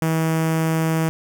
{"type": "tone with notch filter", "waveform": "sawtooth", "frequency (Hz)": 161.2, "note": "E3", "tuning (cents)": -38, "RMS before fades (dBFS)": -20, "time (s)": [0.02, 1.09], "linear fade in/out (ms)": 0, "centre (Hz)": 4000, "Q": 1.4, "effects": []}